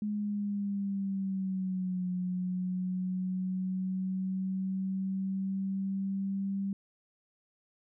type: linear two-way sweep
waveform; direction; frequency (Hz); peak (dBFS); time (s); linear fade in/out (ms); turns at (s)
sine; down then up; 210 to 181.1 to 196.8; -30; 0.02-6.73; 2; 2.09
effects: none